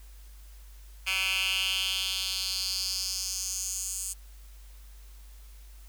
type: tone with high-pass filter sweep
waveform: 10% pulse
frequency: 190 Hz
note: F#3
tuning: 46 cents sharp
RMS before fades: -31 dBFS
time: 1.06-4.14 s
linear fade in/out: 20 ms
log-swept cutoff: 2300 to 8000 Hz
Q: 3.6
effects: added 50 Hz sine -46 dBFS peak until 5.88 s + white hiss -59 dBFS RMS until 5.88 s